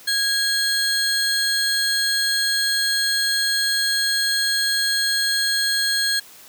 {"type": "tone pair together", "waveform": "35% pulse", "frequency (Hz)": [1644, 4225], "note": ["G#6", "C8"], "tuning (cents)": [-18, 16], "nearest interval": "octave + major third", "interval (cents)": 1634, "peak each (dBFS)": -20, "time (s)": [0.07, 6.2], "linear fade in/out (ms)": 10, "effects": ["white hiss -45 dBFS RMS until 6.48 s", "high-pass 100 Hz 12 dB/octave"]}